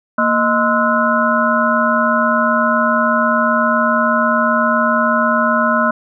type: tone cluster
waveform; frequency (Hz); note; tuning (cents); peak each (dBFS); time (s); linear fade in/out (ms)
sine; 232 / 622 / 1037 / 1306 / 1461; A#3 / D#5 / C6 / E6 / F#6; -8 / -1 / -16 / -17 / -22; -18; 0.18-5.91; 5
effects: none